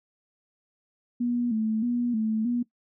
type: tone with vibrato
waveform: sine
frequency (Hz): 230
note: A#3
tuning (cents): -23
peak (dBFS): -23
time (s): 1.2-2.63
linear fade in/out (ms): 10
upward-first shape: square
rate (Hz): 1.6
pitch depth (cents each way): 84
effects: noise-tail reverb RT60 0.1 s tail -18 dB re dry